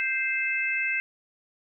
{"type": "harmonic tone", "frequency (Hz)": 523.3, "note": "C5", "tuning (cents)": 0, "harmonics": [3, 4, 5], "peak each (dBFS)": [-31, -28, -28], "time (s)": [0, 1], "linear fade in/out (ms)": 0, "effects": []}